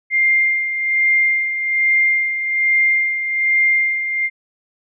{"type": "tone with tremolo", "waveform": "sine", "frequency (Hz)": 2106, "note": "C7", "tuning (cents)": 11, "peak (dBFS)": -11, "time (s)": [0.1, 4.3], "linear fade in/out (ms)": 50, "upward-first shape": "sine", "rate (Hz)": 1.2, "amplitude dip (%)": 60, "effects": []}